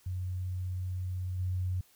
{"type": "tone with level steps", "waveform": "sine", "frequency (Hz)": 91.6, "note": "F#2", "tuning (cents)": -17, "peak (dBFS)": [-32, -29], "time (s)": [0.06, 1.81], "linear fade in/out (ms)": 5, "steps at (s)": 1.38, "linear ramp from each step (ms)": 20, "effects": ["white hiss -64 dBFS RMS until 1.95 s"]}